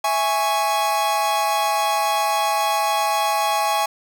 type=chord; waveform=45% pulse; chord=C# minor; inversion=first; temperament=equal; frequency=659.3 / 830.6 / 1108.7 Hz; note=E5 / G#5 / C#6; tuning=0 / 0 / 0 cents; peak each=-26 / -20 / -24 dBFS; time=0.04-3.86 s; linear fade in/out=5 ms; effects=none

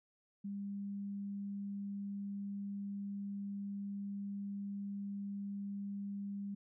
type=tone; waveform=sine; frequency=200.3 Hz; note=G3; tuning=38 cents sharp; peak=-39 dBFS; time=0.44-6.55 s; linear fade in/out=10 ms; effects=none

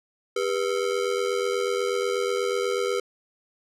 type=ring-modulated tone; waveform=square; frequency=442.8 Hz; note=A4; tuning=11 cents sharp; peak=-21 dBFS; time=0.36-3 s; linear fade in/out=5 ms; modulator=44.1 Hz; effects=low-pass 9000 Hz 12 dB/octave

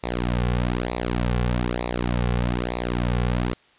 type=tone with flanger; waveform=sawtooth; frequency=60.4 Hz; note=B1; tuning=38 cents flat; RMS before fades=-24 dBFS; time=0.03-3.54 s; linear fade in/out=10 ms; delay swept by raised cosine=0.64 to 3.24 ms; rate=1.1 Hz; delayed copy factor=-0.8; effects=white hiss -57 dBFS RMS until 3.78 s + resampled to 8000 Hz

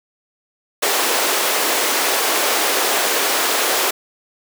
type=high-pass noise; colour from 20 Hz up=pink; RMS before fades=-18 dBFS; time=0.82-3.91 s; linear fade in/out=10 ms; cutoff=370 Hz; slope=24 dB/octave; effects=none

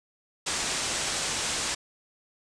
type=low-pass noise; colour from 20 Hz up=white; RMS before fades=-30 dBFS; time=0.46-1.75 s; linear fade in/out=10 ms; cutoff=8700 Hz; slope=48 dB/octave; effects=none

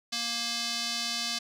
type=tone with band-pass filter; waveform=square; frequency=234.3 Hz; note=A#3; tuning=9 cents sharp; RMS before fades=-32 dBFS; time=0.12-1.39 s; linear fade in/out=10 ms; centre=4600 Hz; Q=2.2; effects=none

